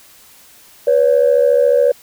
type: tone pair together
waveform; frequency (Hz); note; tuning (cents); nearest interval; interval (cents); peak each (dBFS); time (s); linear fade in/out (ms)
sine; 490.8 / 564.9; B4 / C#5; -11 / +33; major second; 244; -11; 0.87-1.92; 5
effects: tanh soft clip ceiling -3 dBFS + white hiss -45 dBFS RMS until 2.02 s